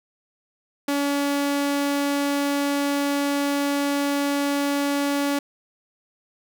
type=tone; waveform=sawtooth; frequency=283.8 Hz; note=C#4; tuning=41 cents sharp; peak=-17 dBFS; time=0.88-5.39 s; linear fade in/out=5 ms; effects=none